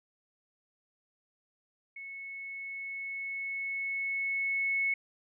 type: tone with level ramp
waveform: sine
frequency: 2200 Hz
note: C#7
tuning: 14 cents flat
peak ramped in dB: -41 to -26 dBFS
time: 1.96-4.94 s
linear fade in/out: 5 ms
effects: none